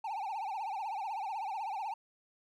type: tone with vibrato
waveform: triangle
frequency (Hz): 831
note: G#5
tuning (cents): +1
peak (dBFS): -33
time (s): 0.04-1.94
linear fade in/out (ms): 5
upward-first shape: triangle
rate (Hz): 16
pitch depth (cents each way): 200
effects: none